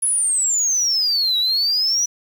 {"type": "exponential two-way sweep", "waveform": "sine", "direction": "down then up", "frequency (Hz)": [10548, 3840, 5940], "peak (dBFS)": -14, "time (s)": [0.02, 2.06], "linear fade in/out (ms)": 10, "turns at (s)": 1.38, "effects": ["tanh soft clip ceiling -14 dBFS", "7-bit"]}